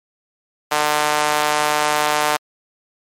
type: tone with high-pass filter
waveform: sawtooth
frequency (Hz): 150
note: D3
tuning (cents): +37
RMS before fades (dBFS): -18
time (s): 0.71-2.37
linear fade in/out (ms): 10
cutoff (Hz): 800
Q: 1.4
effects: MP3 64 kbps